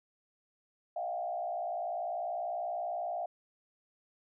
sine tone with frequency modulation, 698.5 Hz, F5, in tune, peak -33 dBFS, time 0.96-3.26 s, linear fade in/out 5 ms, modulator 60.3 Hz, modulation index 1.1, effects none

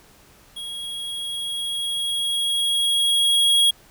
square tone with level ramp, 3304 Hz, G#7, 10 cents flat, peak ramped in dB -31 to -14 dBFS, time 0.56-3.71 s, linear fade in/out 10 ms, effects pink hiss -52 dBFS RMS until 3.9 s

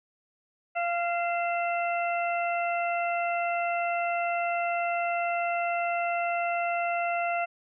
harmonic tone with a mistuned harmonic, 691 Hz, F5, 19 cents flat, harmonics 1 / 2 / 3 / 4, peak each -27 / -34 / -36 / -35 dBFS, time 0.75-7.46 s, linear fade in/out 20 ms, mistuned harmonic 4, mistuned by -52 cents, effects none

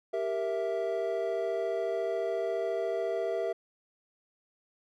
triangle chord, E diminished, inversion first, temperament equal, 392 / 466.2 / 659.3 Hz, G4 / Bb4 / E5, 0 / 0 / 0 cents, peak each -32 / -32 / -30 dBFS, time 0.13-3.53 s, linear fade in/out 10 ms, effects none

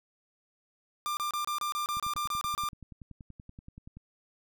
45% pulse tone bursts, 1192 Hz, D6, 25 cents sharp, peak -30 dBFS, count 12, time 1.06-2.688 s, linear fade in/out 0 ms, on 110 ms, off 28 ms
click train, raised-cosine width 5 ms, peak -34 dBFS, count 22, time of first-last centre 1.97-3.97 s, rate 10.5 Hz
effects none

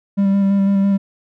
triangle tone with vibrato, 197.3 Hz, G3, 11 cents sharp, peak -10 dBFS, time 0.17-0.98 s, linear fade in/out 20 ms, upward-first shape square, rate 6 Hz, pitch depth 14 cents each way, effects none

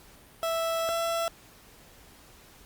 30% pulse tone pair in turn, 659.3 / 668.9 Hz, E5 / E5, 0 / +25 cents, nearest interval unison, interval 25 cents, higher second, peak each -24 dBFS, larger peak neither, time 0.43-0.89 / 0.89-1.28 s, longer first, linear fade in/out 0 ms, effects pink hiss -54 dBFS RMS until 2.65 s + Opus 48 kbps

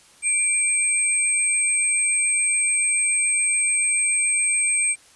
sine tone pair together, 2349 / 8371 Hz, D7 / C9, 0 / 0 cents, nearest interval octave + minor seventh, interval 2200 cents, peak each -24 / -19 dBFS, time 0.22-4.96 s, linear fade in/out 50 ms, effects white hiss -52 dBFS RMS until 5.15 s + resampled to 24000 Hz

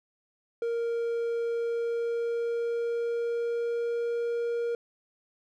triangle tone with pitch glide, 466.2 to 470.5 Hz, A#4 to A#4, 0 to +16 cents, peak -25 dBFS, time 0.62-4.75 s, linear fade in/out 2 ms, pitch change +16 cents, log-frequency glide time 1.51-4.14 s, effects none

